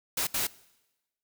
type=noise bursts at uneven times; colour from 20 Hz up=white; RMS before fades=-29 dBFS; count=2; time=0.17-0.27 / 0.34-0.47 s; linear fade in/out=5 ms; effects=noise-tail reverb RT60 1.0 s tail -21 dB re dry